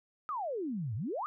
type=exponential two-way sweep; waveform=sine; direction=down then up; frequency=1300 to 98.2 to 1300 Hz; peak=-33 dBFS; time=0.29-1.26 s; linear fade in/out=0 ms; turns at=0.95 s; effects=none